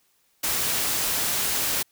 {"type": "noise", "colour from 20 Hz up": "white", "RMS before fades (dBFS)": -25, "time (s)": [0.43, 1.83], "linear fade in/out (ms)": 10, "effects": ["white hiss -66 dBFS RMS until 1.91 s"]}